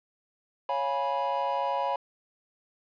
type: chord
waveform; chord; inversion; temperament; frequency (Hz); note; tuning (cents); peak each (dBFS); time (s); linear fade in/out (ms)
triangle; C# dominant seventh; none; equal with one note detuned; 554.4 / 698.5 / 830.6 / 979.2; C#5 / E#5 / G#5 / B5; 0 / 0 / 0 / -15; -30 / -33 / -30 / -28; 0.69-1.96; 2
effects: resampled to 11025 Hz + 10-bit